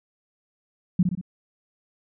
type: tone with echo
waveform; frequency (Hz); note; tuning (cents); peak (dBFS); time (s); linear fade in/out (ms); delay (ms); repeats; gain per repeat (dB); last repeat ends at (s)
sine; 180; F#3; -47; -14; 0.99-1.03; 5; 61; 3; -5; 1.213
effects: none